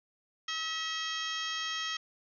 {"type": "harmonic tone with a mistuned harmonic", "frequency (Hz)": 643, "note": "E5", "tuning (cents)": -43, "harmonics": [2, 3, 4, 5, 6, 7, 8, 9, 10], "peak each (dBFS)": [-40, -39, -44, -37, -45, -48, -48, -44, -46], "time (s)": [0.48, 1.97], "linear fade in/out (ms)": 5, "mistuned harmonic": 9, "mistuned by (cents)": -72, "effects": []}